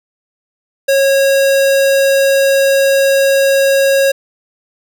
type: tone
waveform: square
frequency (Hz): 547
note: C#5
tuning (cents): -23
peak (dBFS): -9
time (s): 0.88-4.12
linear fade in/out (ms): 10
effects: none